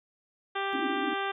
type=harmonic tone; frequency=393.6 Hz; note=G4; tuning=7 cents sharp; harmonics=1 / 2 / 3 / 4 / 5 / 6 / 7 / 8 / 9; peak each=-35 / -34 / -35 / -36 / -41 / -44 / -43 / -43 / -44 dBFS; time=0.55-1.32 s; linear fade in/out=10 ms
type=band-pass noise; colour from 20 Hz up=pink; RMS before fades=-34 dBFS; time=0.73-1.14 s; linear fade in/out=0 ms; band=260 to 330 Hz; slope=96 dB/octave
effects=none